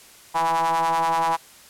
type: ring-modulated tone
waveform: square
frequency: 81.8 Hz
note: E2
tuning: 13 cents flat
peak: -17 dBFS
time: 0.34-1.37 s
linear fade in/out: 20 ms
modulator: 905 Hz
effects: white hiss -48 dBFS RMS until 1.69 s + low-pass 12000 Hz 12 dB/octave